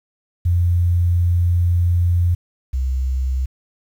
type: tone pair in turn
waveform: sine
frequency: 87.31 / 65.13 Hz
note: F2 / C2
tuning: 0 / -7 cents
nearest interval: perfect fourth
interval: 507 cents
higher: first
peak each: -13 / -17 dBFS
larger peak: first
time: 0.45-2.35 / 2.73-3.46 s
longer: first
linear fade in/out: 10 ms
effects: 8-bit